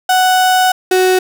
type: tone pair in turn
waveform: 35% pulse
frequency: 742 / 371 Hz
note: F#5 / F#4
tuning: +5 / +5 cents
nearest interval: octave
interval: 1200 cents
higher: first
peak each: -7 dBFS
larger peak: neither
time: 0.09-0.72 / 0.91-1.19 s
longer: first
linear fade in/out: 5 ms
effects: none